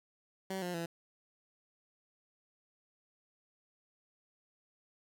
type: tone with pitch steps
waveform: 15% pulse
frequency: 190.8 / 177.8 / 168.1 Hz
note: G3 / F3 / E3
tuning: -47 / +31 / +34 cents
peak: -30 dBFS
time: 0.5-0.86 s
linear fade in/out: 5 ms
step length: 120 ms
effects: none